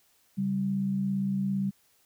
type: tone pair together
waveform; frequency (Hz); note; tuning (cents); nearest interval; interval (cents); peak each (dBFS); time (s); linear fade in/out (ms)
sine; 137.64 / 195.2; C#3 / G3; -12 / -7; tritone; 605; -35 / -26; 0.37-1.71; 20
effects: white hiss -66 dBFS RMS until 2.05 s